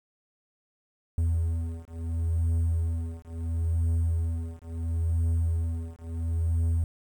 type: beating tone pair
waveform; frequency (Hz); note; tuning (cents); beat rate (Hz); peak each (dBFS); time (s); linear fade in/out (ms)
triangle; 82.41 / 83.14; E2 / E2; 0 / +15; 0.73; -26; 1.18-6.84; 0
effects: 9-bit